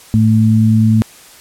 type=tone pair together; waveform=sine; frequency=109.9 / 220.1 Hz; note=A2 / A3; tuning=-2 / +1 cents; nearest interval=octave; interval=1203 cents; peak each=-10 dBFS; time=0.14-1.02 s; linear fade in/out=0 ms; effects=white hiss -40 dBFS RMS until 1.4 s + low-pass 12000 Hz 12 dB/octave